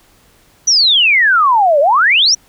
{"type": "exponential two-way sweep", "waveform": "sine", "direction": "down then up", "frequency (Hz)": [6050, 549, 6050], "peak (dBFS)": -7, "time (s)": [0.67, 2.35], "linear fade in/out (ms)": 10, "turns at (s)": 1.8, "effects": ["pink hiss -50 dBFS RMS until 2.48 s"]}